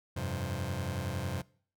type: chord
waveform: sawtooth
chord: F suspended second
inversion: none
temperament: just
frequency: 87.31 / 98.22 / 130.96 Hz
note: F2 / G2 / C3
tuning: 0 / +4 / +2 cents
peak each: -33 dBFS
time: 0.16-1.42 s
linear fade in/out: 10 ms
effects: noise-tail reverb RT60 0.5 s tail -23 dB re dry